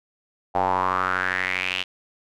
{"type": "tone with band-pass filter sweep", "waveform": "square", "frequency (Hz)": 46.25, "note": "F#1", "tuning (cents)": 0, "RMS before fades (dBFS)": -24, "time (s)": [0.54, 1.84], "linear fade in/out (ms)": 20, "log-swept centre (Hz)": [760, 3000], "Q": 5.1, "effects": []}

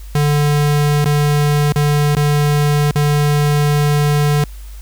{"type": "tone with dropouts", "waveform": "square", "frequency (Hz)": 146.83, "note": "D3", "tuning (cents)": 0, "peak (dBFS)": -12, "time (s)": [0.15, 4.44], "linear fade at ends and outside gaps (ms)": 2, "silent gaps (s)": [[1.045, 1.056], [1.723, 1.759], [2.151, 2.167], [2.911, 2.956]], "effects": ["added 50 Hz sine -29 dBFS peak until 4.81 s", "white hiss -45 dBFS RMS until 4.81 s"]}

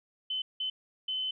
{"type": "tone bursts at uneven times", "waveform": "sine", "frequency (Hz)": 3044, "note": "F#7", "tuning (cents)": 48, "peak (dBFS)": -30, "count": 3, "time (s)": [[0.3, 0.42], [0.6, 0.7], [1.08, 1.31]], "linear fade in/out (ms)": 5, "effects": []}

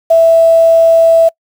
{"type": "tone with quantisation", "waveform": "sine", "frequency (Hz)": 659.3, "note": "E5", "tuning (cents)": 0, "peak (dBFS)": -3, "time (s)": [0.1, 1.29], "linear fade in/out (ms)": 10, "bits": 5, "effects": ["noise-tail reverb RT60 0.1 s tail -26 dB re dry"]}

